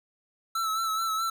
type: tone with vibrato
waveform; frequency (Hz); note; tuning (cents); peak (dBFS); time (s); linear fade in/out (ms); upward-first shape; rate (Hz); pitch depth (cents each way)
square; 1318.5; E6; 0; -27; 0.55-1.3; 5; sine; 4.7; 38
effects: none